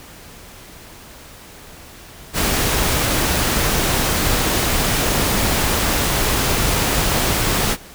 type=noise; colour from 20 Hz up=pink; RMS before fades=-18 dBFS; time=2.33-7.77 s; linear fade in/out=50 ms; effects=pink hiss -40 dBFS RMS until 7.94 s